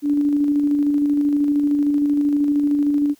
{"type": "tone with tremolo", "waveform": "sine", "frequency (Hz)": 290, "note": "D4", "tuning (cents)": -22, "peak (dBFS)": -14, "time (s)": [0.02, 3.15], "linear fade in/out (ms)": 50, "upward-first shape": "square", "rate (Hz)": 13, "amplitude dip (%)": 25, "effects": ["white hiss -56 dBFS RMS until 3.19 s"]}